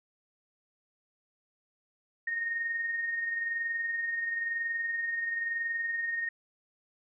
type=tone with amplitude modulation; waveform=sine; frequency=1851 Hz; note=A#6; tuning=13 cents flat; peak=-28 dBFS; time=2.27-6.29 s; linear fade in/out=5 ms; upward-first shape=sine; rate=21 Hz; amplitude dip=40%; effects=none